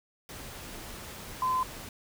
sine tone in noise, 1026 Hz, C6, 34 cents flat, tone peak -25 dBFS, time 1.42-1.63 s, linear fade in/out 2 ms, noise pink, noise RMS -43 dBFS, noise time 0.29-1.89 s, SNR +15 dB, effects none

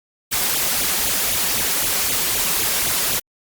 white noise with flanger, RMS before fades -20 dBFS, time 0.31-3.2 s, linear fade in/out 20 ms, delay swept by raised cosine 0.28 to 5.48 ms, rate 3.9 Hz, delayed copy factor +0.95, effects Opus 48 kbps

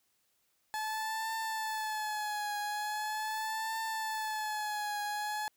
30% pulse tone with vibrato, 860 Hz, A5, 40 cents flat, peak -31 dBFS, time 0.74-5.48 s, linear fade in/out 0 ms, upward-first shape triangle, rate 0.41 Hz, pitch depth 67 cents each way, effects white hiss -75 dBFS RMS until 5.56 s

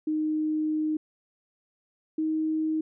sine tone pair in turn, 309.2 / 314.2 Hz, D#4 / D#4, -11 / +17 cents, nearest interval unison, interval 28 cents, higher second, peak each -24 dBFS, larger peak neither, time 0.07-0.97 / 2.18-2.81 s, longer first, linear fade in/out 5 ms, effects none

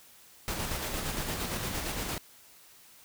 pink noise with tremolo, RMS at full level -33 dBFS, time 0.48-2.18 s, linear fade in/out 0 ms, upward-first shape square, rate 8.7 Hz, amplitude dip 30%, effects white hiss -56 dBFS RMS until 3.04 s

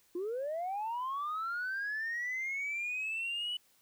sine linear sweep, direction up, 336.5 to 2978 Hz, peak -32 dBFS, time 0.15-3.57 s, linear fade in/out 5 ms, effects tanh soft clip ceiling -31 dBFS + white hiss -68 dBFS RMS until 3.81 s

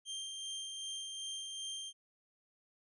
sawtooth tone with tremolo, 3171 Hz, G7, 19 cents sharp, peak -36 dBFS, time 0.05-1.93 s, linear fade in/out 50 ms, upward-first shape sine, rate 2.6 Hz, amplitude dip 30%, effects resampled to 24000 Hz

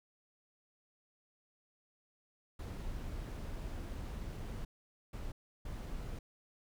brown noise bursts at uneven times, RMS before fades -42 dBFS, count 3, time 2.59-4.65 / 5.13-5.32 / 5.65-6.19 s, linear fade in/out 5 ms, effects none

